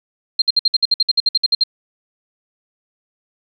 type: tone bursts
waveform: sine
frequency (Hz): 4186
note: C8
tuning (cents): 0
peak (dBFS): -10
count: 15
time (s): 0.39-1.637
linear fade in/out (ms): 5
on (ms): 29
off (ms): 58
effects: none